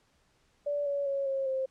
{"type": "tone with pitch steps", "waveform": "sine", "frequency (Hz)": [579, 565.8, 552.9, 540.2, 527.9], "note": ["D5", "C#5", "C#5", "C#5", "C5"], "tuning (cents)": [-25, 35, -5, -45, 15], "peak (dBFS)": -28, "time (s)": [0.66, 1.66], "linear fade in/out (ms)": 10, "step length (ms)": 200, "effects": ["pink hiss -69 dBFS RMS until 1.7 s", "low-pass 8000 Hz 12 dB/octave"]}